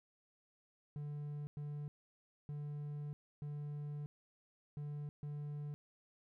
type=tone bursts at uneven times; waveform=triangle; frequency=146.83 Hz; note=D3; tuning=in tune; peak=-39 dBFS; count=6; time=0.96-1.47 / 1.57-1.88 / 2.49-3.13 / 3.42-4.06 / 4.77-5.09 / 5.23-5.74 s; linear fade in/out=0 ms; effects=none

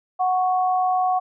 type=tone pair together; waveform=sine; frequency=737.9 / 1108.7 Hz; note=F#5 / C#6; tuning=-5 / 0 cents; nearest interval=perfect fifth; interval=705 cents; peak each=-18 / -26 dBFS; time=0.19-1.2 s; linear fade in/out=20 ms; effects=none

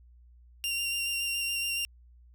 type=tone with vibrato; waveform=sawtooth; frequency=2773 Hz; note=F7; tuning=13 cents flat; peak=-26 dBFS; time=0.64-1.85 s; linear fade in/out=0 ms; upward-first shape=square; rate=7.1 Hz; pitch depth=11 cents each way; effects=added 60 Hz sine -53 dBFS peak until 2.34 s

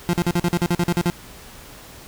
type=tone bursts; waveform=30% pulse; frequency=174 Hz; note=F3; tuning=6 cents flat; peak=-14 dBFS; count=12; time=0.09-1.1 s; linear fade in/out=0 ms; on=42 ms; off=46 ms; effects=pink hiss -42 dBFS RMS until 2.07 s

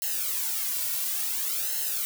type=noise with flanger; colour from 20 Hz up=blue; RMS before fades=-29 dBFS; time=0.02-2.05 s; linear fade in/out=0 ms; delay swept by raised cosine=0.84 to 2.44 ms; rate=0.57 Hz; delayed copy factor=-1; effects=none

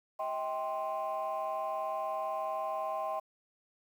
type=tone cluster; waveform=sine; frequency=637 / 786 / 1050 Hz; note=D#5 / G5 / C6; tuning=+41 / +4 / +6 cents; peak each=-35 / -36 / -36 dBFS; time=0.19-3.2 s; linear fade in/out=10 ms; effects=tanh soft clip ceiling -27 dBFS + 10-bit

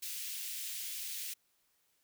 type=high-pass noise; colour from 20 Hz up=white; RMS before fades=-41 dBFS; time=0.02-1.34 s; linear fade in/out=10 ms; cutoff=2200 Hz; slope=24 dB/octave; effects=white hiss -75 dBFS RMS until 2.03 s

